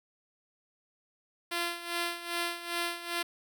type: tone with tremolo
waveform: 5% pulse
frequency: 343.6 Hz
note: F4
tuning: 28 cents flat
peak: -18 dBFS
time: 1.51-3.23 s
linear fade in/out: 10 ms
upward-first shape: sine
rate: 2.5 Hz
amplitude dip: 75%
effects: none

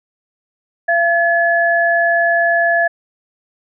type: tone pair together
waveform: sine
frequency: 681 / 1709.6 Hz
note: F5 / G#6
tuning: -44 / +50 cents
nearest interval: octave + major third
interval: 1594 cents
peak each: -14 dBFS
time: 0.88-2.88 s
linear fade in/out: 10 ms
effects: none

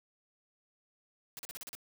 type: noise bursts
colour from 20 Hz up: white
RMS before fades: -44 dBFS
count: 7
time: 1.37-1.751 s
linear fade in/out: 0 ms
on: 21 ms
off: 39 ms
effects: none

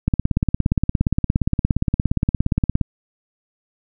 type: click train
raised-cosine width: 5 ms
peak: -4 dBFS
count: 48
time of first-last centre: 0.08-2.813 s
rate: 17.2 Hz
effects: none

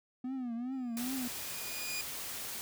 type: tone with vibrato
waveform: triangle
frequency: 247.6 Hz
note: B3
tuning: 5 cents sharp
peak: -33 dBFS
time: 0.24-1.28 s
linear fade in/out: 5 ms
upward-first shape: triangle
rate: 2.5 Hz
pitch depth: 150 cents each way
type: tone with exponential growth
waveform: 20% pulse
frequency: 2450 Hz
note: D#7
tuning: 27 cents flat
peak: -30 dBFS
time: 0.72-2.01 s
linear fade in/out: 1 ms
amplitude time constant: 280 ms
type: noise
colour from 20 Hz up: white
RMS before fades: -41 dBFS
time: 0.97-2.61 s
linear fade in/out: 0 ms
effects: none

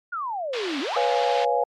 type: exponential two-way sweep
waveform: sine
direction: down then up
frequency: 1471 to 260 to 1471 Hz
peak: -26 dBFS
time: 0.12-0.98 s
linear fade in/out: 10 ms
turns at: 0.8 s
type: band-pass noise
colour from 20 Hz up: white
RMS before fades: -33 dBFS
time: 0.53-1.45 s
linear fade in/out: 5 ms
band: 530 to 4000 Hz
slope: 24 dB/octave
type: chord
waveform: sine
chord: C# dominant seventh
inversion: third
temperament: equal with one note detuned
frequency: 488.8 / 554.4 / 698.5 / 830.6 Hz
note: B4 / C#5 / E#5 / G#5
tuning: -18 / 0 / 0 / 0 cents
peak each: -24 / -26 / -25 / -24 dBFS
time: 0.96-1.64 s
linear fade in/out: 5 ms
effects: MP3 64 kbps

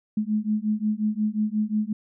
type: beating tone pair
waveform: sine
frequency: 210.5 / 216.1 Hz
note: G#3 / A3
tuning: +24 / -31 cents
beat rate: 5.6 Hz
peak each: -25 dBFS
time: 0.17-1.93 s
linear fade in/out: 5 ms
effects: none

